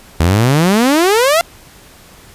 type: exponential sweep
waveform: sawtooth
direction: up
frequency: 77.6 to 698.5 Hz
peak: -5 dBFS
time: 0.2-1.41 s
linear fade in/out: 0 ms
effects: pink hiss -41 dBFS RMS until 2.34 s + resampled to 32000 Hz